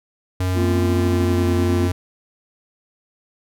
square tone with pitch glide, 92 to 90 Hz, F#2 to F#2, -9 to -47 cents, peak -19 dBFS, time 0.4-1.92 s, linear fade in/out 5 ms, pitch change -38 cents, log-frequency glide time 0.86-1.69 s
triangle chord, Bb suspended second, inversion none, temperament equal, 233.1 / 261.6 / 349.2 Hz, Bb3 / C4 / F4, 0 / 0 / 0 cents, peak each -22 / -24 / -19 dBFS, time 0.54-1.9 s, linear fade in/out 50 ms
effects none

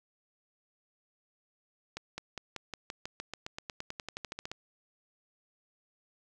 accelerating click train, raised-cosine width 0.2 ms, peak -21 dBFS, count 22, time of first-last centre 1.97-4.516 s, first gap 210 ms, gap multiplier 0.94, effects none

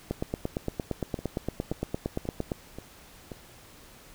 two click trains, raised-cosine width 2 ms, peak -15 / -24 dBFS, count 22 / 5, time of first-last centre 0.11-2.518 / 1.19-3.318 s, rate 8.72 / 1.88 Hz, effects pink hiss -52 dBFS RMS until 4.14 s

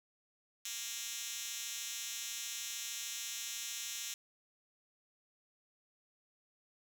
5% pulse tone with high-pass filter, 233.6 Hz, A#3, 4 cents sharp, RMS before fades -42 dBFS, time 0.65-4.14 s, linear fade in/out 2 ms, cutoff 4600 Hz, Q 2.2, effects none

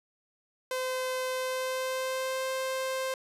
sawtooth tone with pitch glide, 514 to 524.2 Hz, C5 to C5, -31 to +3 cents, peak -26 dBFS, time 0.71-3.14 s, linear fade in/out 2 ms, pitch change +34 cents, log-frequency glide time 1.35-2.48 s, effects resampled to 32000 Hz

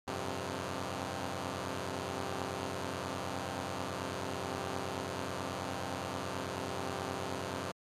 5% pulse chord, F suspended second, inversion none, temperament equal with one note detuned, 88.63 / 98 / 130.81 Hz, F2 / G2 / C3, +26 / 0 / 0 cents, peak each -29 dBFS, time 0.07-7.72 s, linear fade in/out 10 ms, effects low-pass 10000 Hz 12 dB/octave + MP3 96 kbps

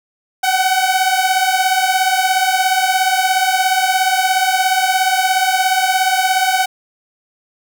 sawtooth beating tone pair, 745 / 762 Hz, F#5 / G5, +12 / -49 cents, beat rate 17 Hz, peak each -12 dBFS, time 0.43-6.66 s, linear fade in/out 10 ms, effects none

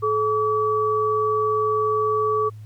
sine tone pair together, 430 / 1144.7 Hz, A4 / D6, -40 / -45 cents, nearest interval octave + perfect fourth, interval 1695 cents, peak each -21 dBFS, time 0.02-2.5 s, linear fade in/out 20 ms, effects added 107 Hz sine -36 dBFS peak until 2.65 s + pink hiss -60 dBFS RMS until 2.65 s

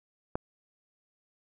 click, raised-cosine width 1 ms, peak -16 dBFS, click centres 0.355 s, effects none

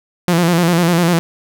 sawtooth tone with vibrato, 171.6 Hz, F3, 30 cents flat, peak -7 dBFS, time 0.28-1.19 s, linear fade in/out 0 ms, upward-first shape square, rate 10 Hz, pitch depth 60 cents each way, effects none

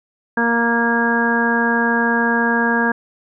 harmonic tone, 233.7 Hz, A#3, 5 cents sharp, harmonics 1 / 2 / 3 / 4 / 5 / 6 / 7, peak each -19 / -23 / -27 / -22 / -29 / -29 / -18 dBFS, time 0.37-2.92 s, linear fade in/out 5 ms, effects none

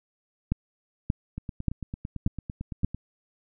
two click trains, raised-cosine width 5 ms, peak -11 / -21 dBFS, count 5 / 15, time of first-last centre 0.52-2.846 / 1.38-2.946 s, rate 1.72 / 8.94 Hz, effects none

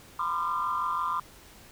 sine tone cluster, 986 / 1032 / 1200 / 1369 Hz, B5 / C6 / D6 / F6, -3 / -24 / +37 / -35 cents, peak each -35 / -30 / -29 / -37 dBFS, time 0.19-1.2 s, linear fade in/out 5 ms, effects tanh soft clip ceiling -19 dBFS + pink hiss -52 dBFS RMS until 1.71 s

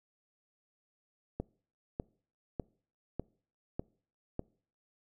click train, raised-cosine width 2 ms, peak -21 dBFS, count 6, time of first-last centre 1.4-4.394 s, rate 1.67 Hz, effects noise-tail reverb RT60 0.5 s tail -25 dB re dry

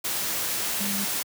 sine tone in noise, 201.1 Hz, G3, 44 cents sharp, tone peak -30 dBFS, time 0.8-1.05 s, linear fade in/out 10 ms, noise white, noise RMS -28 dBFS, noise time 0.04-1.23 s, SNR -5 dB, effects high-pass 100 Hz 12 dB/octave

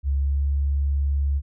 sine tone with pitch glide, 69.3 to 70.27 Hz, C#2 to C#2, 0 to +24 cents, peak -19 dBFS, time 0.03-1.42 s, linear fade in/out 50 ms, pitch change +24 cents, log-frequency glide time 0.19-0.42 s, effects none

